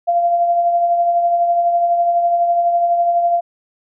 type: tone with tremolo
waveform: sine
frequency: 691 Hz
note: F5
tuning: 19 cents flat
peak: -10 dBFS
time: 0.07-3.41 s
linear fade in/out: 20 ms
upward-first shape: triangle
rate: 12 Hz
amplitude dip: 45%
effects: none